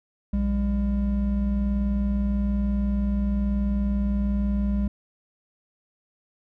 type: tone pair together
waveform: triangle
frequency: 60.3 / 201.4 Hz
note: B1 / G3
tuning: -41 / +47 cents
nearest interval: octave + major sixth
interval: 2088 cents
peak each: -22 dBFS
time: 0.33-4.88 s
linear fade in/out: 5 ms
effects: none